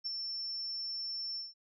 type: tone with ADSR envelope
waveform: sine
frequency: 5390 Hz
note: E8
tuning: 38 cents sharp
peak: -32 dBFS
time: 0.04-1.54 s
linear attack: 25 ms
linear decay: 18 ms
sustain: -4 dB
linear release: 170 ms
effects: none